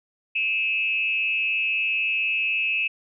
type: tone with frequency modulation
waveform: sine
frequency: 2597 Hz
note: E7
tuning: 26 cents flat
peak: -21 dBFS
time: 0.35-2.88 s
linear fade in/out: 10 ms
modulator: 210 Hz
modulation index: 0.54
effects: none